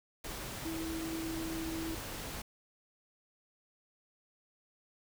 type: tone in noise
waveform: sine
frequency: 324.8 Hz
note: E4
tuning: 26 cents flat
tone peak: -37 dBFS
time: 0.65-1.95 s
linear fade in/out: 5 ms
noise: pink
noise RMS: -42 dBFS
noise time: 0.24-2.42 s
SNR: +2 dB
effects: none